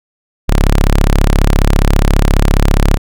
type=tone; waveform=sawtooth; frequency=34.72 Hz; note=C#1; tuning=4 cents sharp; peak=-3 dBFS; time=0.48-2.98 s; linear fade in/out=20 ms; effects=none